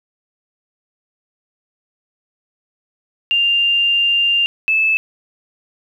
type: tone pair in turn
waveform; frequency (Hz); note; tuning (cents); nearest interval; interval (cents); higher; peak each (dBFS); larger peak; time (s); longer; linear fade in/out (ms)
sine; 2794 / 2618; F7 / E7; 0 / -13; minor second; 113; first; -12; neither; 3.31-4.46 / 4.68-4.97; first; 0
effects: 8-bit